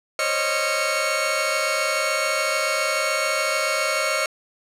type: tone cluster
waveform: sawtooth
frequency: 524 / 551 / 620 / 1374 / 2216 Hz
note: C5 / C#5 / D#5 / F6 / C#7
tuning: +2 / -11 / -6 / -29 / -1 cents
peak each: -28 / -25 / -22 / -23 / -22 dBFS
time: 0.19-4.26 s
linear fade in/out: 2 ms
effects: low-pass 11000 Hz 12 dB/octave